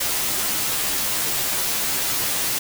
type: noise with comb filter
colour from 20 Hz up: white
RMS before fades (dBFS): -23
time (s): 0-2.59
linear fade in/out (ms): 10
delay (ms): 12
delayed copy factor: -0.8
effects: none